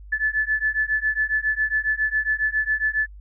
sine beating tone pair, 1732 / 1739.3 Hz, A6 / A6, -28 / -20 cents, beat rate 7.3 Hz, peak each -23 dBFS, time 0.12-3.07 s, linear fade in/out 10 ms, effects added 50 Hz sine -39 dBFS peak until 3.2 s

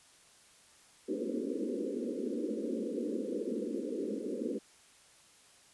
pink band-pass noise, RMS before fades -36 dBFS, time 1.08-4.59 s, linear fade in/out 10 ms, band 210 to 520 Hz, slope 96 dB/octave, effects white hiss -61 dBFS RMS until 5.73 s + resampled to 24000 Hz

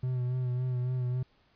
triangle tone with vibrato, 125.8 Hz, B2, 32 cents sharp, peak -26 dBFS, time 0.03-1.23 s, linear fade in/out 5 ms, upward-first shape sine, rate 3.6 Hz, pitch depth 31 cents each way, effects pink hiss -67 dBFS RMS until 1.55 s + resampled to 11025 Hz

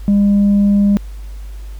sine tone with tanh clipping, 202 Hz, G#3, 48 cents flat, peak -9 dBFS, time 0.08-0.97 s, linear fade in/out 0 ms, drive 1 dB, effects added 50 Hz sine -26 dBFS peak until 1.79 s + pink hiss -47 dBFS RMS until 1.79 s

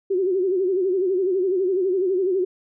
sine tone with vibrato, 374.1 Hz, F#4, 19 cents sharp, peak -18 dBFS, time 0.1-2.45 s, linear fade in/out 10 ms, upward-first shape sine, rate 12 Hz, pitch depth 97 cents each way, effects none

